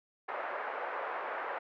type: band-pass noise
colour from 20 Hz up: pink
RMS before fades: -38 dBFS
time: 0.28-1.59 s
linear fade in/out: 10 ms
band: 520 to 1800 Hz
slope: 24 dB/octave
effects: none